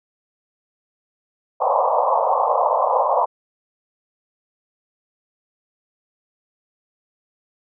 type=band-pass noise; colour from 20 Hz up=white; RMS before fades=-18 dBFS; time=1.6-3.26 s; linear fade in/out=20 ms; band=490 to 1100 Hz; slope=96 dB/octave; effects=none